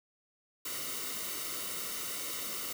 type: noise with comb filter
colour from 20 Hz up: white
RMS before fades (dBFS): -38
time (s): 0.65-2.73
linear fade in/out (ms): 5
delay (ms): 1.2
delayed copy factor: -0.65
effects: none